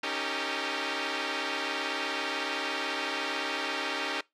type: chord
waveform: 5% pulse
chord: Eb dominant seventh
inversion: third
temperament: equal with one note detuned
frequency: 277.2 / 311.1 / 392 / 456 Hz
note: Db4 / Eb4 / G4 / Bb4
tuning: 0 / 0 / 0 / -38 cents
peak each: -24 dBFS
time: 0.03-4.21 s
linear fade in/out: 5 ms
effects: noise-tail reverb RT60 0.2 s tail -23 dB re dry + low-pass 5000 Hz 12 dB/octave